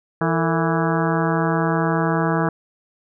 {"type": "harmonic tone with a mistuned harmonic", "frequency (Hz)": 164.81, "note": "E3", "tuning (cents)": 0, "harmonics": [1, 2, 3, 4, 5, 6, 7, 8, 9, 10], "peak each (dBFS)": [-21, -24, -26, -27, -28, -29, -29, -30, -31, -31], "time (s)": [0.21, 2.49], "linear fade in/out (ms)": 2, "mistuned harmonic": 3, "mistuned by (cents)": -130, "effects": []}